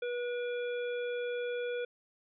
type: harmonic tone with a mistuned harmonic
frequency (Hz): 485.9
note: B4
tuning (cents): -28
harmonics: 1 / 3 / 5 / 7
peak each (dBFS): -33 / -43 / -47 / -50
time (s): 0.02-1.85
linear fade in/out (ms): 5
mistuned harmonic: 5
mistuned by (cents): -26
effects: none